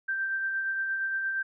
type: tone with tremolo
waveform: sine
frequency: 1568 Hz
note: G6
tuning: in tune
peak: -26 dBFS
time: 0.08-1.43 s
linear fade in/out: 10 ms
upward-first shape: sine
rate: 8.6 Hz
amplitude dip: 30%
effects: none